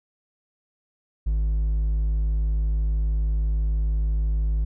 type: tone with hard clipping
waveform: sine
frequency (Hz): 53.1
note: G#1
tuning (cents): +39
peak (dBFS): -21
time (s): 1.26-4.65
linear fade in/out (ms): 10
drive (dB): 3
effects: none